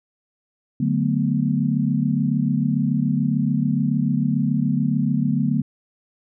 sine chord, B minor seventh, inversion first, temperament equal, 146.83 / 185 / 220 / 246.9 Hz, D3 / F#3 / A3 / B3, 0 / 0 / 0 / 0 cents, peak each -22 / -25 / -23 / -23 dBFS, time 0.8-5.62 s, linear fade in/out 5 ms, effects none

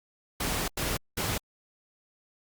pink noise bursts at uneven times, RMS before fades -30 dBFS, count 3, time 0.4-0.68 / 0.77-0.97 / 1.17-1.38 s, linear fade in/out 5 ms, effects Opus 48 kbps

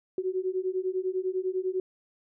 sine beating tone pair, 367.6 / 377.6 Hz, F#4 / F#4, -11 / +35 cents, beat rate 10 Hz, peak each -30 dBFS, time 0.18-1.8 s, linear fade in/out 2 ms, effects none

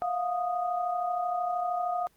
sine tone cluster, 682 / 715 / 1241 Hz, F5 / F5 / D#6, -41 / +41 / -5 cents, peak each -36 / -28 / -35 dBFS, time 0.02-2.07 s, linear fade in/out 0 ms, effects pink hiss -65 dBFS RMS until 2.16 s + Opus 24 kbps

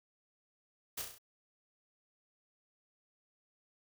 white noise with echo, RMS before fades -39 dBFS, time 0.97-1.02 s, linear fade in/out 10 ms, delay 33 ms, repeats 5, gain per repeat -4 dB, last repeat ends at 1.185 s, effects none

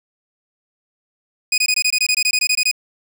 20% pulse tone bursts, 2489 Hz, D#7, in tune, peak -9 dBFS, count 15, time 1.52-2.714 s, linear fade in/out 5 ms, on 60 ms, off 21 ms, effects none

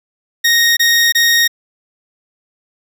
20% pulse tone bursts, 1864.7 Hz, A#6, in tune, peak -4 dBFS, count 3, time 0.44-1.478 s, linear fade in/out 10 ms, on 330 ms, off 24 ms, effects none

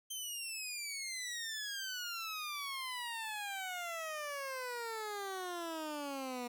15% pulse exponential sweep, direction down, 3140 to 240 Hz, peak -33 dBFS, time 0.1-6.48 s, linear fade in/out 10 ms, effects none

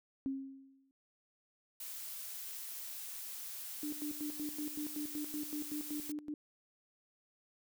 sine tone with exponential decay, 270 Hz, C#4, 45 cents flat, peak -32 dBFS, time 0.26-0.91 s, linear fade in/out 0 ms, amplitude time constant 140 ms
blue noise, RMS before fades -45 dBFS, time 1.8-6.12 s, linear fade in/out 5 ms
sine tone with tremolo, 298.4 Hz, D4, 28 cents sharp, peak -37 dBFS, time 3.83-6.34 s, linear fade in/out 2 ms, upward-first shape square, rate 5.3 Hz, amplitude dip 80%
effects none

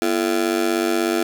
35% pulse tone with amplitude modulation, 340 Hz, F4, 46 cents flat, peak -12 dBFS, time 0.02-1.23 s, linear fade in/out 0 ms, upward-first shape sine, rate 96.5 Hz, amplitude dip 100%, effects none

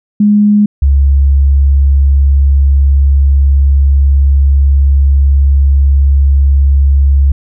sine tone pair in turn, 207.7 / 69.18 Hz, G#3 / C#2, 0 / -3 cents, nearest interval octave + perfect fifth, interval 1903 cents, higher first, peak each -4 dBFS, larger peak neither, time 0.2-0.66 / 0.82-7.32 s, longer second, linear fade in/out 5 ms, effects none

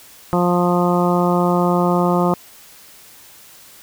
harmonic tone, 176.5 Hz, F3, 19 cents sharp, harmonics 1 / 2 / 3 / 4 / 5 / 6 / 7, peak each -17 / -20 / -22 / -23 / -24 / -25 / -25 dBFS, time 0.33-2.34 s, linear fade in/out 0 ms, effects white hiss -44 dBFS RMS until 3.82 s

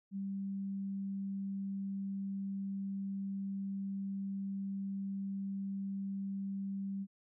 sine tone, 196 Hz, G3, in tune, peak -36 dBFS, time 0.11-7.07 s, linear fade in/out 50 ms, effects none

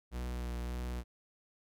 45% pulse tone with vibrato, 60.6 Hz, B1, 32 cents flat, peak -36 dBFS, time 0.11-1.04 s, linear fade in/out 50 ms, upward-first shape sine, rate 1.7 Hz, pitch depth 24 cents each way, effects none

